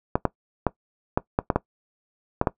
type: clicks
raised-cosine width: 1 ms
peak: -5 dBFS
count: 9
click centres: 0.155 / 0.253 / 0.667 / 1.175 / 1.389 / 1.502 / 1.56 / 2.414 / 2.472 s
effects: noise-tail reverb RT60 0.1 s tail -19 dB re dry